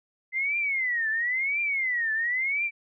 sine tone with vibrato, 2042 Hz, C7, 43 cents flat, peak -24 dBFS, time 0.32-2.71 s, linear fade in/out 50 ms, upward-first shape triangle, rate 0.97 Hz, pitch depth 280 cents each way, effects none

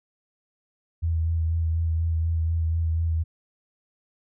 sine tone with vibrato, 81.9 Hz, E2, 11 cents flat, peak -21 dBFS, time 1.02-3.24 s, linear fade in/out 20 ms, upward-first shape sine, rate 4.1 Hz, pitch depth 25 cents each way, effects none

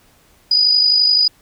sine tone with amplitude modulation, 4937 Hz, D#8, 14 cents flat, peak -8 dBFS, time 0.51-1.28 s, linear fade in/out 5 ms, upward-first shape sine, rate 51.7 Hz, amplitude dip 50%, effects pink hiss -53 dBFS RMS until 1.41 s

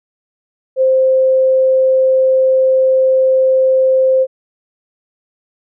sine tone, 523.3 Hz, C5, in tune, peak -8 dBFS, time 0.76-4.27 s, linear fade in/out 50 ms, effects none

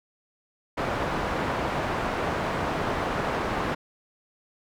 white low-pass noise, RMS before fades -28 dBFS, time 0.77-3.75 s, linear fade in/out 10 ms, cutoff 1100 Hz, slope 12 dB/octave, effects none

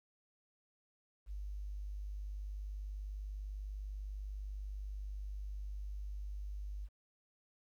sine tone, 50.1 Hz, G1, 38 cents sharp, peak -40 dBFS, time 1.26-6.89 s, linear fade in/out 50 ms, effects 12-bit

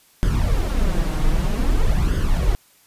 brown noise with flanger, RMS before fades -18 dBFS, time 0.23-2.55 s, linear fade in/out 0 ms, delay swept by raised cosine 0.61 to 6.51 ms, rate 0.52 Hz, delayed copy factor +0.65, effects white hiss -55 dBFS RMS until 2.86 s + resampled to 32000 Hz

